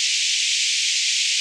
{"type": "band-pass noise", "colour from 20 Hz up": "pink", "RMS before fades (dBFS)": -21, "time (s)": [0, 1.4], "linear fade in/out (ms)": 0, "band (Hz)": [2300, 7500], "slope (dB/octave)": 48, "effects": []}